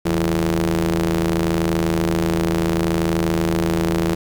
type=ring-modulated tone; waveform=sawtooth; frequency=80.7 Hz; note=E2; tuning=36 cents flat; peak=-10 dBFS; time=0.05-4.15 s; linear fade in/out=10 ms; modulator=256 Hz; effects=7-bit